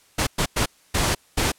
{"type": "noise bursts at uneven times", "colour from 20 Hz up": "pink", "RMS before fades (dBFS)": -21, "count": 5, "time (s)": [[0.18, 0.27], [0.38, 0.46], [0.56, 0.66], [0.94, 1.15], [1.37, 1.52]], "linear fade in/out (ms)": 10, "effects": ["white hiss -57 dBFS RMS until 1.58 s", "low-pass 11000 Hz 12 dB/octave"]}